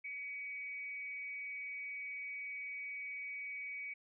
sine tone with amplitude modulation, 2259 Hz, C#7, 32 cents sharp, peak -39 dBFS, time 0.04-3.94 s, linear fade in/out 10 ms, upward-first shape sine, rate 245 Hz, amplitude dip 45%, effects none

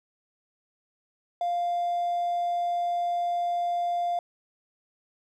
triangle tone with hard clipping, 698.5 Hz, F5, in tune, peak -25 dBFS, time 1.41-4.19 s, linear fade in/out 2 ms, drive 4 dB, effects none

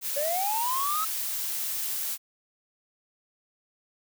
blue noise, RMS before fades -31 dBFS, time 0.01-2.18 s, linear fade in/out 50 ms
triangle linear sweep, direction up, 554.4 to 1300 Hz, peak -25 dBFS, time 0.16-1.05 s, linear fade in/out 10 ms
effects none

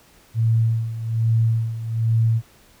sine tone with tremolo, 113.4 Hz, A#2, 47 cents flat, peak -14 dBFS, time 0.34-2.42 s, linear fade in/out 50 ms, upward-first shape sine, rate 1.2 Hz, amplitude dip 75%, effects pink hiss -53 dBFS RMS until 2.8 s

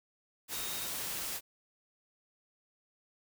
sine tone in noise, 3729 Hz, A#7, in tune, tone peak -45 dBFS, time 0.51-0.9 s, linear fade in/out 50 ms, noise white, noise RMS -38 dBFS, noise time 0.48-1.41 s, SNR -10 dB, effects none

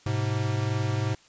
square tone pair together, 105.69 / 128.4 Hz, G#2 / C3, +31 / -32 cents, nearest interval minor third, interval 337 cents, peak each -27 / -30 dBFS, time 0.06-1.15 s, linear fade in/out 5 ms, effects white hiss -57 dBFS RMS until 1.28 s + resampled to 16000 Hz

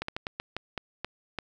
slowing click train, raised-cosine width 0.3 ms, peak -16 dBFS, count 9, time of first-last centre 0.02-1.387 s, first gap 64 ms, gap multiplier 1.27, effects none

